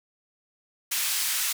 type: band-pass noise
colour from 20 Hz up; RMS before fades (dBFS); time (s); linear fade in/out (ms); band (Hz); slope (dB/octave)
white; -27; 0.91-1.53; 10; 1500 to 15000; 12
effects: none